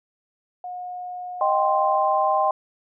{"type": "tone with pitch glide", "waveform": "sine", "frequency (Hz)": [722, 709.6], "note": ["F#5", "F5"], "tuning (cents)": [-43, 27], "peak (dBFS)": -30, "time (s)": [0.64, 1.96], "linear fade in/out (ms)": 2, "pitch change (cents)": -30, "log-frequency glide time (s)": [1.61, 1.77]}
{"type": "chord", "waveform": "sine", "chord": "C minor", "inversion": "first", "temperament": "equal", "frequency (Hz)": [622.3, 784, 1046.5], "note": ["Eb5", "G5", "C6"], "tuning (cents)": [0, 0, 0], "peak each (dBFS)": [-23, -21, -22], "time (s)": [1.41, 2.51], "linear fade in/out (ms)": 2}
{"effects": []}